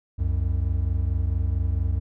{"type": "tone pair together", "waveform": "triangle", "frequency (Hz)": [65.67, 90.1], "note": ["C2", "F#2"], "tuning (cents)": [7, -45], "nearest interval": "perfect fourth", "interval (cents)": 548, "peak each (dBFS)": -22, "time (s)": [0.18, 2], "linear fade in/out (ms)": 20, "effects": []}